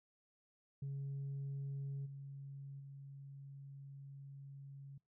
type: tone with level steps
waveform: sine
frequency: 138.5 Hz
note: C#3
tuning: 1 cent flat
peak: -38 / -46 / -49 dBFS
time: 0.82-4.98 s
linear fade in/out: 5 ms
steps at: 2.05 / 2.79 s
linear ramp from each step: 20 ms
effects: noise-tail reverb RT60 0.2 s tail -24 dB re dry + tanh soft clip ceiling -38 dBFS